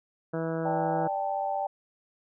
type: harmonic tone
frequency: 163.2 Hz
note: E3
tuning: 17 cents flat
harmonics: 1 / 2 / 3 / 4 / 5 / 6 / 7 / 8 / 9 / 10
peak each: -33 / -34 / -33 / -36 / -46 / -45 / -50 / -45 / -45 / -50 dBFS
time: 0.33-1.08 s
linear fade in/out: 10 ms
type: chord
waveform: sine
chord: D suspended fourth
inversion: none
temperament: equal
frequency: 587.3 / 784 / 880 Hz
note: D5 / G5 / A5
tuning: 0 / 0 / 0 cents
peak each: -33 / -29 / -35 dBFS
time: 0.65-1.67 s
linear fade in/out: 5 ms
effects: none